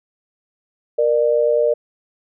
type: tone pair together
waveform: sine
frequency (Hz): 469.5 / 598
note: A#4 / D5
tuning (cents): +12 / +31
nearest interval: major third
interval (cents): 419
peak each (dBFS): -16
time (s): 0.98-1.74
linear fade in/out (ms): 10
effects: none